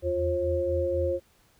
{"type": "tone cluster", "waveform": "sine", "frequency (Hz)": [80.6, 84.6, 351.2, 537], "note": ["E2", "E2", "F4", "C5"], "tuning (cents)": [-38, 45, 10, 45], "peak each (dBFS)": [-33, -35, -30, -26], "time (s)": [0.02, 1.2], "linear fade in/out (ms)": 50, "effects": ["pink hiss -63 dBFS RMS until 1.59 s"]}